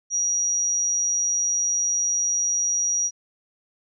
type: tone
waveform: sine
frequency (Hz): 5760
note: F#8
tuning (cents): -47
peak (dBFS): -20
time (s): 0.1-3.11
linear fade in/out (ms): 50
effects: none